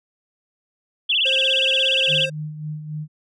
sine tone with vibrato, 3033 Hz, F#7, 42 cents sharp, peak -16 dBFS, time 1.09-2.26 s, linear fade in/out 10 ms, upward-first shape sine, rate 17 Hz, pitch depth 240 cents each way
square tone, 530 Hz, C5, 22 cents sharp, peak -26 dBFS, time 1.25-2.3 s, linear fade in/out 10 ms
sine tone with tremolo, 152.7 Hz, D#3, 32 cents flat, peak -25 dBFS, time 2.07-3.08 s, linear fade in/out 50 ms, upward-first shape sine, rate 3.6 Hz, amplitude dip 55%
effects resampled to 22050 Hz

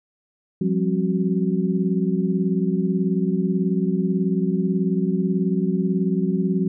sine tone cluster, 176.1 / 194.4 / 267.1 / 372.7 Hz, F3 / G3 / C4 / F#4, +15 / -14 / +36 / +13 cents, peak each -22 / -22 / -28 / -27 dBFS, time 0.61-6.68 s, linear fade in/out 5 ms, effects none

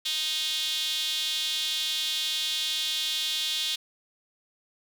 sawtooth tone with high-pass filter, 311.1 Hz, D#4, in tune, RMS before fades -29 dBFS, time 0.05-3.76 s, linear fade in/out 10 ms, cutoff 3500 Hz, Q 4.8, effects none

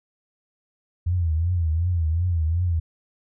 sine tone with vibrato, 84.1 Hz, E2, 35 cents sharp, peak -19 dBFS, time 1.06-2.8 s, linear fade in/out 10 ms, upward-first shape triangle, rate 2.7 Hz, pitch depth 150 cents each way, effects none

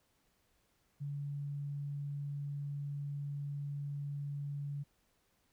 sine tone, 143 Hz, D3, 46 cents flat, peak -37 dBFS, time 1-4.84 s, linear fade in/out 20 ms, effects pink hiss -75 dBFS RMS until 5.52 s

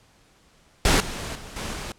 pink noise with level steps, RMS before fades -18 / -32 / -40 / -31 / -33 dBFS, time 0.85-1.92 s, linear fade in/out 2 ms, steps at 1 / 1.35 / 1.56 / 1.73 s, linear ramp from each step 5 ms, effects pink hiss -58 dBFS RMS until 1.98 s + low-pass 9000 Hz 12 dB/octave

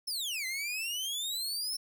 sawtooth exponential two-way sweep, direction down then up, 5390 to 2028 to 5390 Hz, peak -30 dBFS, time 0.07-1.77 s, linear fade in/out 10 ms, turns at 0.46 s, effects none

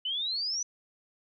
sine exponential sweep, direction up, 2960 to 6030 Hz, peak -29 dBFS, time 0.05-0.63 s, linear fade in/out 5 ms, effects none

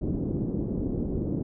white low-pass noise, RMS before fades -29 dBFS, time 0.01-1.43 s, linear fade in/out 10 ms, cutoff 350 Hz, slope 24 dB/octave, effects none

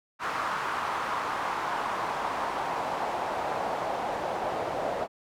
pink noise with band-pass filter sweep, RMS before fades -31 dBFS, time 0.19-5.08 s, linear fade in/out 50 ms, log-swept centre 1200 to 650 Hz, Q 2.3, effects none

